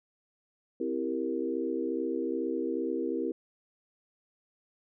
sine chord, C dominant seventh, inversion none, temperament equal with one note detuned, 260.6 / 329.6 / 392 / 466.2 Hz, C4 / E4 / G4 / Bb4, -7 / 0 / 0 / 0 cents, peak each -35 / -33 / -35 / -35 dBFS, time 0.8-3.32 s, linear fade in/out 5 ms, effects none

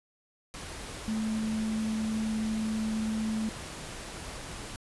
sine tone in noise, 218.9 Hz, A3, 9 cents flat, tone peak -28 dBFS, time 1.08-3.49 s, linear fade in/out 0 ms, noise pink, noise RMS -41 dBFS, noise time 0.54-4.76 s, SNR +10 dB, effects resampled to 24000 Hz

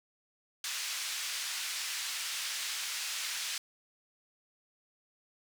white band-pass noise, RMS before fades -37 dBFS, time 0.64-3.58 s, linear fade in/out 2 ms, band 1700 to 6300 Hz, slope 12 dB/octave, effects none

